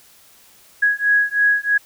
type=beating tone pair; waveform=sine; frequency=1661.2 / 1664.3 Hz; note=G#6 / G#6; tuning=0 / +3 cents; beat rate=3.1 Hz; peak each=-17 dBFS; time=0.82-1.78 s; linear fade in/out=10 ms; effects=white hiss -50 dBFS RMS until 1.85 s